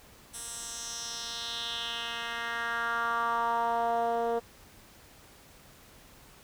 10% pulse tone with band-pass filter sweep, 233.1 Hz, A#3, in tune, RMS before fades -32 dBFS, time 0.33-4.4 s, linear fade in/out 20 ms, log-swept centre 9300 to 510 Hz, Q 2.8, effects pink hiss -55 dBFS RMS until 6.43 s

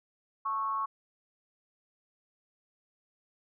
sine tone with frequency modulation, 1101 Hz, C#6, 12 cents flat, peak -29 dBFS, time 0.45-0.86 s, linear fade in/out 10 ms, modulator 217 Hz, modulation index 0.47, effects none

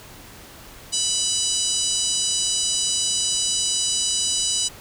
harmonic tone, 987.8 Hz, B5, in tune, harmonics 3 / 4 / 5 / 6 / 7 / 8 / 9, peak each -28 / -28 / -28 / -28 / -28 / -28 / -28 dBFS, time 0.92-4.69 s, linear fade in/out 20 ms, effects pink hiss -43 dBFS RMS until 4.8 s

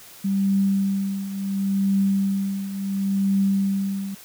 sine tone with tremolo, 196 Hz, G3, in tune, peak -16 dBFS, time 0.24-4.15 s, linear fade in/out 10 ms, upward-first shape triangle, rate 0.71 Hz, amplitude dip 75%, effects white hiss -45 dBFS RMS until 4.24 s

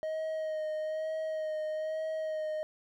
triangle tone with vibrato, 626 Hz, D#5, 10 cents sharp, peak -30 dBFS, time 0.03-2.63 s, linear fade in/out 0 ms, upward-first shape sine, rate 1.1 Hz, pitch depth 21 cents each way, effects none

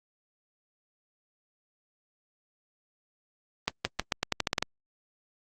accelerating click train, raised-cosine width 0.2 ms, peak -8 dBFS, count 11, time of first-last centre 3.68-4.626 s, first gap 170 ms, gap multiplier 0.86, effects Opus 24 kbps

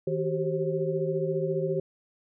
sine tone cluster, 160.2 / 378.2 / 392.8 / 533 Hz, E3 / F#4 / G4 / C5, -49 / +38 / +4 / +32 cents, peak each -31 dBFS, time 0.07-1.8 s, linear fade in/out 5 ms, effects none

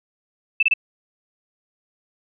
sine tone bursts, 2637 Hz, E7, in tune, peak -13 dBFS, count 3, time 0.6-0.738 s, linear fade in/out 5 ms, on 28 ms, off 27 ms, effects none

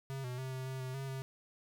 square tone with pitch steps, 135 / 124.8 / 131.2 / 130.3 / 131.7 / 129.4 / 135.6 / 133.2 Hz, C#3 / B2 / C3 / C3 / C3 / C3 / C#3 / C3, -45 / +19 / +5 / -7 / +12 / -19 / -38 / +31 cents, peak -39 dBFS, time 0.1-1.22 s, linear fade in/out 0 ms, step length 140 ms, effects none

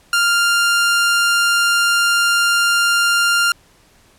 sawtooth tone, 1396.9 Hz, F6, in tune, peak -9 dBFS, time 0.13-3.52 s, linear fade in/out 2 ms, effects pink hiss -52 dBFS RMS until 4.18 s + low-pass 12000 Hz 12 dB/octave

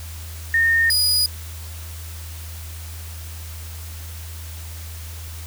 sine / sawtooth tone pair in turn, 1832 / 4929 Hz, A#6 / D#8, -31 / -17 cents, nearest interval octave + perfect fourth, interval 1714 cents, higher second, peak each -14 / -13 dBFS, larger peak second, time 0.54-0.9 / 0.9-1.26 s, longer neither, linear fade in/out 2 ms, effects added 81 Hz sine -32 dBFS peak until 5.46 s + white hiss -40 dBFS RMS until 5.46 s

